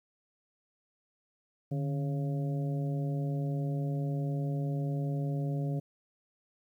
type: harmonic tone with a mistuned harmonic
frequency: 138.59 Hz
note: C#3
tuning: in tune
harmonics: 1 / 2 / 3 / 4 / 5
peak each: -30 / -39 / -44 / -44 / -48 dBFS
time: 1.71-5.8 s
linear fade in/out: 10 ms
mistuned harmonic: 1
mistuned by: +100 cents
effects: 11-bit